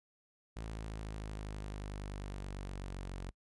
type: exponential sweep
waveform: sawtooth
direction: down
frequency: 55 to 45.95 Hz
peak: -37 dBFS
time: 0.56-3.31 s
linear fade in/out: 10 ms
effects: noise-tail reverb RT60 0.1 s tail -26 dB re dry + resampled to 24000 Hz